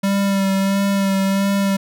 square tone with vibrato, 196 Hz, G3, in tune, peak -16 dBFS, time 0.03-1.77 s, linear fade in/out 10 ms, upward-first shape sine, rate 1.5 Hz, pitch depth 22 cents each way, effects none

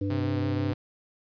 harmonic tone, 98.9 Hz, G2, 16 cents sharp, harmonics 1 / 3 / 5, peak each -29 / -29 / -37 dBFS, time 0.01-0.73 s, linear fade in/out 5 ms
sawtooth tone with vibrato, 130.4 Hz, C3, 5 cents flat, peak -27 dBFS, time 0.1-0.74 s, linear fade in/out 5 ms, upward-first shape triangle, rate 6.1 Hz, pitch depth 53 cents each way
effects resampled to 11025 Hz + 10-bit

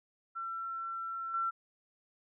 sine tone with level steps, 1349 Hz, E6, 40 cents sharp, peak -36 / -30 dBFS, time 0.35-1.51 s, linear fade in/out 20 ms, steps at 1.34 s, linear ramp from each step 2 ms, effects none

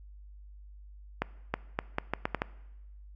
accelerating click train, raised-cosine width 0.5 ms, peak -13 dBFS, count 8, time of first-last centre 1.22-2.419 s, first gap 320 ms, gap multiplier 0.78, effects noise-tail reverb RT60 1.0 s tail -20 dB re dry + added 50 Hz sine -47 dBFS peak until 3.15 s

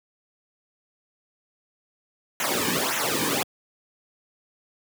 pink noise with flanger, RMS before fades -25 dBFS, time 2.4-3.43 s, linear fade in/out 2 ms, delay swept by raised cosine 0.21 to 1.51 ms, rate 1.8 Hz, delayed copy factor -0.85, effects high-pass 150 Hz 12 dB/octave

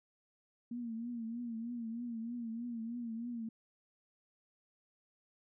sine tone with vibrato, 233.1 Hz, A#3, in tune, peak -38 dBFS, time 0.71-3.49 s, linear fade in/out 5 ms, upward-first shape triangle, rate 3.2 Hz, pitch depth 86 cents each way, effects none

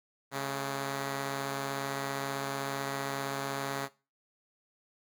5% pulse tone pair together, 137.88 / 214.6 Hz, C#3 / A3, -9 / -43 cents, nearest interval minor sixth, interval 766 cents, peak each -22 / -32 dBFS, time 0.31-3.89 s, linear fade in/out 50 ms, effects noise-tail reverb RT60 0.3 s tail -19 dB re dry

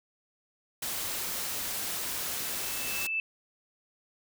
white noise, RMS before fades -34 dBFS, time 0.82-3.07 s, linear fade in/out 5 ms
sine tone with exponential growth, 2637 Hz, E7, in tune, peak -26 dBFS, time 2.14-3.2 s, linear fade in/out 1 ms, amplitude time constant 230 ms
effects none

